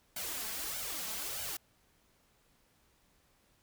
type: noise with flanger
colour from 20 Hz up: white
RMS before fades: -39 dBFS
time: 0.16-1.57 s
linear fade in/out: 5 ms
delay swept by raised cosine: 1.3 to 4.6 ms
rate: 1.6 Hz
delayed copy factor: +0.8
effects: pink hiss -70 dBFS RMS until 3.62 s